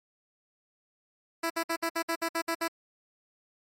10% pulse tone bursts, 331.6 Hz, E4, 10 cents sharp, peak -19 dBFS, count 10, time 1.43-2.681 s, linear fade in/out 10 ms, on 72 ms, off 59 ms, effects MP3 64 kbps

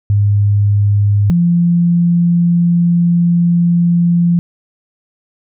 sine tone pair in turn, 102.2 / 172.34 Hz, G#2 / F3, -27 / -23 cents, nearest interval major sixth, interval 904 cents, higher second, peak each -8 dBFS, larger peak neither, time 0.1-1.3 / 1.3-4.39 s, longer second, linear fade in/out 0 ms, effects none

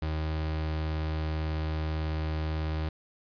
35% pulse tone, 78.2 Hz, D#2, 9 cents sharp, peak -27 dBFS, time 0.02-2.89 s, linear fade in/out 5 ms, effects resampled to 11025 Hz + 10-bit

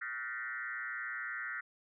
sine tone with frequency modulation, 1659 Hz, G#6, 2 cents flat, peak -37 dBFS, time 0.01-1.61 s, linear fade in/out 10 ms, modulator 123 Hz, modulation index 2.6, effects none

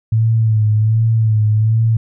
sine tone with vibrato, 110 Hz, A2, in tune, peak -10 dBFS, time 0.12-1.97 s, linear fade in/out 5 ms, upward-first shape sine, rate 1.3 Hz, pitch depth 50 cents each way, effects none

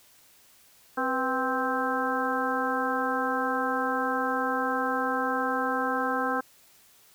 harmonic tone with a mistuned harmonic, 261.6 Hz, C4, in tune, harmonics 1 / 2 / 3 / 4 / 5 / 6, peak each -32 / -32 / -32 / -32 / -32 / -32 dBFS, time 0.97-6.41 s, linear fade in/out 10 ms, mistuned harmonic 2, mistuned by -83 cents, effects white hiss -58 dBFS RMS until 7.14 s

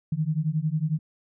sine beating tone pair, 150.4 / 161.4 Hz, D3 / E3, +42 / -36 cents, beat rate 11 Hz, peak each -26 dBFS, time 0.12-0.99 s, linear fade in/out 5 ms, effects none

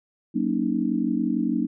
sine chord, D# minor seventh, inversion first, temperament just, 186.68 / 233.3 / 280 / 311.1 Hz, F#3 / A#3 / C#4 / D#4, +16 / +2 / +18 / 0 cents, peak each -29 / -25 / -27 / -27 dBFS, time 0.34-1.67 s, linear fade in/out 20 ms, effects none

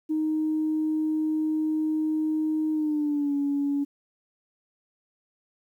sine tone with pitch glide, 311.1 to 283.6 Hz, D#4 to C#4, 0 to +40 cents, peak -22 dBFS, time 0.09-3.85 s, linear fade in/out 20 ms, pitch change -160 cents, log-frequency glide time 2.72-3.34 s, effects tanh soft clip ceiling -18 dBFS + 10-bit

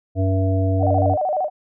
harmonic tone, 95 Hz, F#2, 46 cents sharp, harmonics 1 / 3 / 5 / 7, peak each -17 / -24 / -29 / -26 dBFS, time 0.15-1.17 s, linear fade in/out 50 ms
sine tone with vibrato, 673 Hz, E5, 36 cents sharp, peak -18 dBFS, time 0.79-1.5 s, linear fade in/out 50 ms, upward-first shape square, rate 13 Hz, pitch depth 180 cents each way
effects none

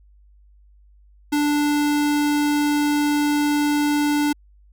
square tone, 293.7 Hz, D4, in tune, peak -18 dBFS, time 1.32-4.33 s, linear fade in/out 10 ms, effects added 50 Hz sine -49 dBFS peak until 4.72 s

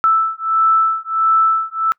sine beating tone pair, 1318.5 / 1320 Hz, E6 / E6, 0 / +2 cents, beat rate 1.5 Hz, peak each -15 dBFS, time 0.04-1.92 s, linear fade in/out 0 ms, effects noise-tail reverb RT60 0.1 s tail -24 dB re dry

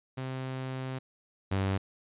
sawtooth tone pair in turn, 130.81 / 96.68 Hz, C3 / G2, 0 / -23 cents, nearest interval perfect fourth, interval 523 cents, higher first, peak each -30 / -23 dBFS, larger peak second, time 0.17-0.99 / 1.51-1.78 s, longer first, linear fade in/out 10 ms, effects resampled to 8000 Hz

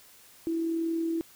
sine tone with amplitude modulation, 329.6 Hz, E4, in tune, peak -25 dBFS, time 0.47-1.21 s, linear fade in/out 0 ms, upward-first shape sine, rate 41.1 Hz, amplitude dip 30%, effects white hiss -55 dBFS RMS until 1.35 s

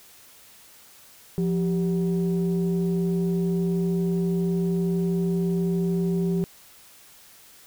sine tone pair together, 174 / 390.6 Hz, F3 / G4, -6 / -6 cents, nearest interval octave + major second, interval 1400 cents, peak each -21 / -26 dBFS, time 1.38-6.44 s, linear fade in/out 0 ms, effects tanh soft clip ceiling -16 dBFS + white hiss -51 dBFS RMS until 7.66 s

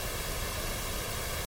pink noise with comb filter, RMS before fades -34 dBFS, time 0-1.45 s, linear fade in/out 0 ms, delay 1.8 ms, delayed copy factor +0.55, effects MP3 64 kbps

